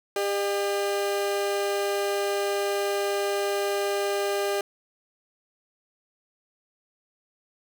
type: tone pair together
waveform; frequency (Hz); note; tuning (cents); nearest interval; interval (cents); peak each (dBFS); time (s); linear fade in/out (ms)
35% pulse; 400 / 605.2; G4 / D#5; +35 / -48; perfect fifth; 717; -24 / -28; 0.16-4.61; 2
effects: none